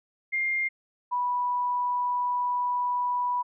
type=tone pair in turn; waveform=sine; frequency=2114 / 982.8 Hz; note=C7 / B5; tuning=+17 / -9 cents; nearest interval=octave + minor second; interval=1326 cents; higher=first; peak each=-24 dBFS; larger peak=neither; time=0.32-0.69 / 1.11-3.43 s; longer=second; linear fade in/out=20 ms; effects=none